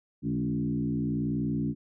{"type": "tone with frequency modulation", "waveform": "sine", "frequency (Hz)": 216.8, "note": "A3", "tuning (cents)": -25, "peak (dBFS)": -26, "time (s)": [0.22, 1.75], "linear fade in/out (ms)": 50, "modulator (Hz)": 61, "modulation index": 1.5, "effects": []}